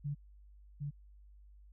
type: tone with echo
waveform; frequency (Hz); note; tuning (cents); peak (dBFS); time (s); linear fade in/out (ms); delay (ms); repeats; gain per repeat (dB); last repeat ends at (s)
sine; 144.1; D3; -33; -34; 0.04-0.15; 20; 760; 1; -2; 0.91
effects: added 50 Hz sine -55 dBFS peak until 1.72 s